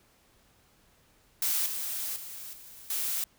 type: noise with level steps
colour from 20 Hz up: blue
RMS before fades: -28 / -34 / -42 / -49 / -31 dBFS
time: 1.42-3.24 s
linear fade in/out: 2 ms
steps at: 1.66 / 2.16 / 2.53 / 2.9 s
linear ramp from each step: 2 ms
effects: pink hiss -64 dBFS RMS until 3.38 s